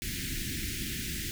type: band-stop noise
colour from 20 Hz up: pink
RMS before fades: -35 dBFS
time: 0.02-1.31 s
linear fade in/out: 0 ms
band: 350 to 1700 Hz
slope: 48 dB/octave
effects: none